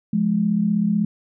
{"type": "tone pair together", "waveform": "sine", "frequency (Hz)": [175.3, 211.3], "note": ["F3", "G#3"], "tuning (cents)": [7, 30], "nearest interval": "minor third", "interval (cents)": 323, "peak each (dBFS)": [-22, -18], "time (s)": [0.13, 1.05], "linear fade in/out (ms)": 5, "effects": []}